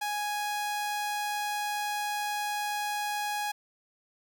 sawtooth tone, 830.6 Hz, G#5, in tune, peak -26 dBFS, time 0.01-3.52 s, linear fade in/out 10 ms, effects none

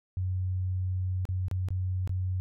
sine tone with dropouts, 92.5 Hz, F#2, in tune, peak -27 dBFS, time 0.17-2.4 s, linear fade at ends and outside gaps 0 ms, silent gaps 1.253-1.289 / 1.483-1.513 / 1.686-1.705 / 2.075-2.094 s, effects none

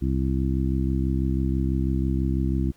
harmonic tone, 66.1 Hz, C2, 18 cents sharp, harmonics 1 / 2 / 3 / 4 / 5, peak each -24 / -27 / -29 / -30 / -31 dBFS, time 0.01-2.72 s, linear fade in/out 20 ms, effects pink hiss -60 dBFS RMS until 2.76 s

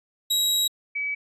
sawtooth / sine tone pair in turn, 3842 / 2284 Hz, B7 / D7, -48 / -49 cents, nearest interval major sixth, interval 901 cents, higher first, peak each -17 / -25 dBFS, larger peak first, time 0.3-0.68 / 0.95-1.15 s, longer first, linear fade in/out 10 ms, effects resampled to 32000 Hz

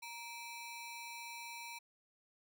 sawtooth ring-modulated tone, 1634 Hz, G#6, 29 cents flat, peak -39 dBFS, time 0.02-1.79 s, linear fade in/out 10 ms, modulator 699 Hz, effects none

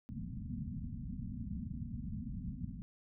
white low-pass noise, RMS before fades -42 dBFS, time 0.09-2.82 s, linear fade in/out 0 ms, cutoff 250 Hz, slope 96 dB/octave, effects none

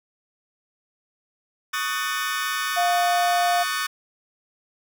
sawtooth chord, D# half-diminished seventh, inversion third, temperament just, 1120.1 / 1244.5 / 1493.4 / 1792.1 Hz, C#6 / D#6 / F#6 / A6, +18 / 0 / +16 / +31 cents, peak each -26 dBFS, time 1.73-3.87 s, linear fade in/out 10 ms
sine tone, 703 Hz, F5, 11 cents sharp, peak -19 dBFS, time 2.76-3.64 s, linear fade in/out 20 ms
effects none

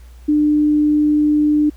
sine tone, 299 Hz, D4, 31 cents sharp, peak -11 dBFS, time 0.28-1.7 s, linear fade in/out 10 ms, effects added 60 Hz sine -37 dBFS peak until 1.76 s + pink hiss -53 dBFS RMS until 1.76 s

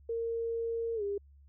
sine tone with pitch glide, 460.4 to 403.1 Hz, A#4 to G4, -22 to +48 cents, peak -31 dBFS, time 0.09-1.18 s, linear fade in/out 5 ms, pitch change -230 cents, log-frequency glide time 0.95-1.03 s, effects added 70 Hz sine -55 dBFS peak until 1.48 s

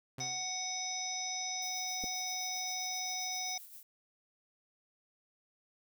sawtooth tone with exponential decay, 130.81 Hz, C3, in tune, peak -37 dBFS, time 0.18-0.56 s, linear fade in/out 5 ms, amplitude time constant 81 ms
harmonic tone, 742 Hz, F#5, 5 cents sharp, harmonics 1 / 3 / 5 / 7 / 8, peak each -43 / -44 / -45 / -41 / -39 dBFS, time 0.2-3.58 s, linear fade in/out 5 ms
violet noise with tremolo, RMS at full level -50 dBFS, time 1.62-3.83 s, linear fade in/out 2 ms, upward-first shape sine, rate 7.6 Hz, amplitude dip 50%
clicks, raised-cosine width 2 ms, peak -30 dBFS, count 2, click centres 2.038 / 2.042 s
effects none

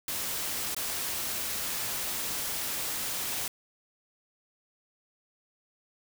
white noise with dropouts, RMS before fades -33 dBFS, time 0.08-3.48 s, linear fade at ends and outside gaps 2 ms, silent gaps 0.747-0.765 s, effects none

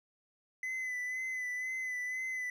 triangle tone with vibrato, 2017 Hz, B6, 36 cents sharp, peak -33 dBFS, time 0.63-2.5 s, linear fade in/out 2 ms, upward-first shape sine, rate 2 Hz, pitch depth 30 cents each way, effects none

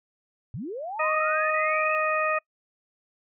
sine linear sweep, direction up, 95.9 to 2637 Hz, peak -31 dBFS, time 0.54-1.95 s, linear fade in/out 0 ms
harmonic tone, 622 Hz, D#5, 1 cent flat, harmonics 1 / 2 / 3 / 4, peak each -27 / -26 / -31 / -30 dBFS, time 0.99-2.39 s, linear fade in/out 10 ms
effects noise-tail reverb RT60 0.1 s tail -25 dB re dry

